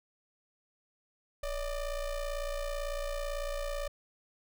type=ring-modulated tone; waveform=square; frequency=300 Hz; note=D4; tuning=37 cents sharp; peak=-31 dBFS; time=1.43-3.88 s; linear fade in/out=5 ms; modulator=271 Hz; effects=none